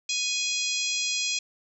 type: harmonic tone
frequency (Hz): 830.6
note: G#5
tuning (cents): 0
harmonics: 3 / 4 / 5 / 6 / 7 / 8 / 9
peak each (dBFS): -31 / -32 / -33 / -34 / -34 / -35 / -36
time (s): 0.09-1.39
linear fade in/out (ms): 5
effects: none